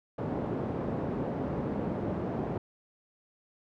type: band-pass noise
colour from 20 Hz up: pink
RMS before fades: -33 dBFS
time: 0.18-2.58 s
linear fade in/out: 5 ms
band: 130 to 600 Hz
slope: 12 dB/octave
effects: none